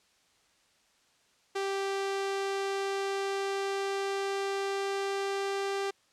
sawtooth tone with pitch glide, 392 to 394.5 Hz, G4 to G4, 0 to +11 cents, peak -26 dBFS, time 1.55-5.91 s, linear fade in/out 10 ms, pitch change +11 cents, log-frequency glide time 1.85-5.79 s, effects white hiss -67 dBFS RMS until 6.12 s + low-pass 7000 Hz 12 dB/octave

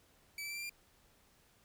sawtooth tone with pitch steps, 2302 / 2323 / 2345 / 2367 / 2389 Hz, D7 / D7 / D7 / D7 / D7, -35 / -20 / -3 / +13 / +29 cents, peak -37 dBFS, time 0.38-0.695 s, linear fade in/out 2 ms, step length 63 ms, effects pink hiss -68 dBFS RMS until 1.64 s

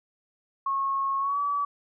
sine tone with pitch glide, 1092 to 1145.6 Hz, C#6 to D6, -26 to -43 cents, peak -24 dBFS, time 0.66-1.65 s, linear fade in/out 5 ms, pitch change +83 cents, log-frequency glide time 1.19-1.39 s, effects none

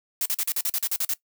blue noise bursts, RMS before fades -25 dBFS, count 11, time 0.21-1.137 s, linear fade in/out 2 ms, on 47 ms, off 41 ms, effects noise-tail reverb RT60 0.1 s tail -19 dB re dry

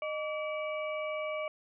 harmonic tone with a mistuned harmonic, 575 Hz, D5, 37 cents flat, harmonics 1 / 2 / 4 / 5, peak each -34 / -41 / -40 / -50 dBFS, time 0.02-1.48 s, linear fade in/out 2 ms, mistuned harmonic 1, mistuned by +120 cents, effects none

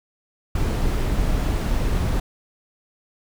brown noise, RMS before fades -21 dBFS, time 0.55-2.2 s, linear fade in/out 5 ms, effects none

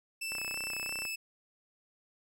sawtooth tone with vibrato, 2637 Hz, E7, in tune, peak -32 dBFS, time 0.21-1.16 s, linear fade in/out 10 ms, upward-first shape square, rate 3 Hz, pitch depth 11 cents each way
click train, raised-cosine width 0.5 ms, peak -28 dBFS, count 24, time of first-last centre 0.32-1.052 s, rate 31.4 Hz
effects none

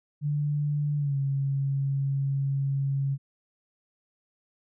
sine tone with pitch glide, 146.83 to 137.79 Hz, D3 to C#3, 0 to -10 cents, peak -24 dBFS, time 0.21-3.18 s, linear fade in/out 50 ms, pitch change -110 cents, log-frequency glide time 0.97-1.17 s, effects none

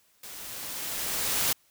white noise with level ramp, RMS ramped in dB -43 to -25 dBFS, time 0.23-1.53 s, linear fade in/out 5 ms, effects white hiss -65 dBFS RMS until 1.7 s

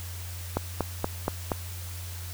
click train, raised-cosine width 1 ms, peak -11 dBFS, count 5, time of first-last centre 0.57-1.518 s, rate 4.22 Hz, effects added 88 Hz sine -36 dBFS peak until 2.33 s + white hiss -43 dBFS RMS until 2.33 s

